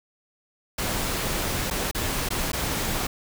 pink noise with dropouts, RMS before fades -27 dBFS, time 0.78-3.07 s, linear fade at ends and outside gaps 5 ms, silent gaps 1.702-1.709 / 1.913-1.947 / 2.289-2.304 / 2.519-2.531 s, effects none

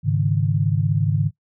sine chord, Ab suspended fourth, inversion none, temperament equal, 103.83 / 138.59 / 155.56 Hz, Ab2 / Db3 / Eb3, 0 / 0 / 0 cents, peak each -21 dBFS, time 0.03-1.31 s, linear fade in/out 50 ms, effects noise-tail reverb RT60 0.1 s tail -18 dB re dry

